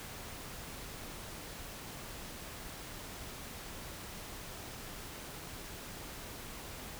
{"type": "silence", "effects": ["pink hiss -46 dBFS RMS until 6.99 s"]}